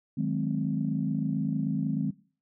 sine chord, Ab dominant seventh, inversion second, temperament equal with one note detuned, 155.56 / 185 / 211.6 / 261.6 Hz, Eb3 / Gb3 / Ab3 / C4, 0 / 0 / +33 / 0 cents, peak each -30 / -33 / -30 / -31 dBFS, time 0.17-2.11 s, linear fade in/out 10 ms, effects noise-tail reverb RT60 0.4 s tail -20 dB re dry + tanh soft clip ceiling -15 dBFS

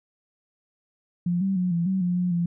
sine tone with pitch steps, 175 / 193.3 / 181.1 / 170 / 189.9 / 177.6 / 179.2 / 172.1 Hz, F3 / G3 / F#3 / F3 / F#3 / F3 / F3 / F3, +4 / -24 / -37 / -46 / +45 / +29 / +45 / -25 cents, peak -21 dBFS, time 1.26-2.46 s, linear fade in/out 5 ms, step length 150 ms, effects none

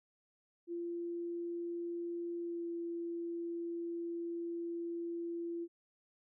sine tone with pitch glide, 343.2 to 339.8 Hz, F4 to F4, -30 to -47 cents, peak -37 dBFS, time 0.67-5.68 s, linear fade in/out 50 ms, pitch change -17 cents, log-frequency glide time 2.38-2.68 s, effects none

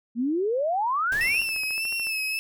sine exponential sweep, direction up, 223.6 to 2956 Hz, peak -22 dBFS, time 0.15-1.44 s, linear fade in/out 50 ms
pink noise with exponential decay, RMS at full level -35 dBFS, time 1.12-1.95 s, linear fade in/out 1 ms, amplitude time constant 180 ms
click train, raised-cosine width 0.5 ms, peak -28 dBFS, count 13, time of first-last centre 1.2-2.07 s, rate 13.8 Hz
35% pulse tone with vibrato, 2637 Hz, E7, in tune, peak -24 dBFS, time 1.21-2.39 s, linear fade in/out 0 ms, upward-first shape sine, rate 1.7 Hz, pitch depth 60 cents each way
effects none

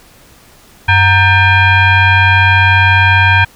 sine tone with frequency modulation, 740 Hz, F#5, in tune, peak -5 dBFS, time 0.88-3.45 s, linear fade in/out 10 ms, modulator 835 Hz, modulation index 2.2, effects pink hiss -43 dBFS RMS until 3.55 s

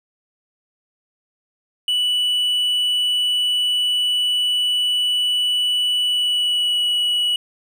triangle tone with pitch glide, 2960 to 2936 Hz, F#7 to F#7, 0 to -14 cents, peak -15 dBFS, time 1.88-7.36 s, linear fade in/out 2 ms, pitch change -14 cents, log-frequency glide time 6.04-6.83 s, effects none

